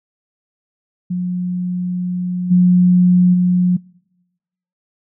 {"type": "tone with level steps", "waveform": "sine", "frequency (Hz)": 179.7, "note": "F3", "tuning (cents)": 50, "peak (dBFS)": [-17, -7, -10], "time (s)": [1.1, 3.77], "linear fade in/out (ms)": 10, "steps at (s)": [2.5, 3.33], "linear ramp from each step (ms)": 20, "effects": ["noise-tail reverb RT60 1.0 s tail -26 dB re dry"]}